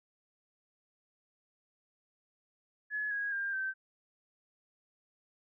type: tone with pitch steps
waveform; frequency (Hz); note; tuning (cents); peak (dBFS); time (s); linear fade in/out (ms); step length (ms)
sine; 1700 / 1648.7 / 1599 / 1550.8; G#6 / G#6 / G6 / G6; +40 / -13 / +34 / -19; -32; 2.9-3.74; 50; 210
effects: none